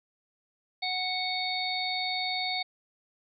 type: harmonic tone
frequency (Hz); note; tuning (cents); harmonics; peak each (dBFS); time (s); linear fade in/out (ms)
740; F#5; 0; 1 / 3 / 5 / 6; -34 / -34 / -34 / -34; 0.82-2.63; 10
effects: none